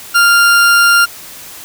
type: tone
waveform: 40% pulse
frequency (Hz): 1396.9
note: F6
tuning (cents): 0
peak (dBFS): -5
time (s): 0.14-1.06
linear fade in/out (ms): 20
effects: white hiss -32 dBFS RMS until 1.64 s